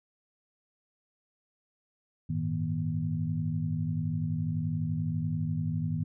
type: tone cluster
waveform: sine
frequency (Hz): 97.3 / 109.1 / 157.8 / 239.4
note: G2 / A2 / D#3 / A#3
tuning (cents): -12 / -14 / +25 / +46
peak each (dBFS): -36 / -35 / -30 / -37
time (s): 2.29-6.04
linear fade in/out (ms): 10
effects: none